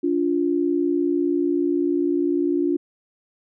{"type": "tone pair together", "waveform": "sine", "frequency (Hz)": [289.1, 349.2], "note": ["D4", "F4"], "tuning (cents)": [-27, 0], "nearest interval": "minor third", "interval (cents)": 327, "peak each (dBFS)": -21, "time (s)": [0.03, 2.77], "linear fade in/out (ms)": 10, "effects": []}